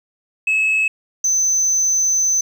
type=tone pair in turn; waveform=sine; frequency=2585 / 6125 Hz; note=E7 / G8; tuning=-34 / -41 cents; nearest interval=octave + minor third; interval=1493 cents; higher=second; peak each=-12 dBFS; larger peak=neither; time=0.47-0.88 / 1.24-2.41 s; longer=second; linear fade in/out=5 ms; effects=tanh soft clip ceiling -12 dBFS + 8-bit